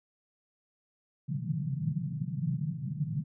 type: band-pass noise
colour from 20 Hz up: white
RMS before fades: -33 dBFS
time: 1.28-3.24 s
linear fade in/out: 20 ms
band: 130 to 170 Hz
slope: 48 dB/octave
effects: none